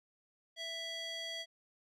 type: tone with band-pass filter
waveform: square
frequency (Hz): 660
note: E5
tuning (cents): +2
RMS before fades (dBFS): -42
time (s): 0.56-1.46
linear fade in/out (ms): 50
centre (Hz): 3500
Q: 2.1
effects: none